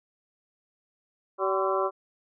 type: harmonic tone with a mistuned harmonic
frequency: 191.5 Hz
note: G3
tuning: 40 cents flat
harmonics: 2 / 3 / 4 / 5 / 6 / 7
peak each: -28 / -29 / -34 / -31 / -31 / -34 dBFS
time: 1.38-1.91 s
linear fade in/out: 50 ms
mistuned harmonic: 5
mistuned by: +110 cents
effects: none